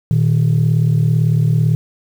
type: tone pair together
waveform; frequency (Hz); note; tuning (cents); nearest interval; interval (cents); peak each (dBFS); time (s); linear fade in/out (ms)
sine; 117.6 / 155.56; A#2 / D#3; +16 / 0; perfect fourth; 484; -12; 0.11-1.75; 0
effects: tanh soft clip ceiling -7 dBFS + 7-bit